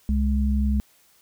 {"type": "tone pair together", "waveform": "sine", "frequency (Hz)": [66.08, 209.8], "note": ["C2", "G#3"], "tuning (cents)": [18, 18], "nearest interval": "octave + minor sixth", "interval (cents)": 2000, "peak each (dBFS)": [-20, -24], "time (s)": [0.09, 0.8], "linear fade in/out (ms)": 0, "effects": ["white hiss -59 dBFS RMS until 1.21 s"]}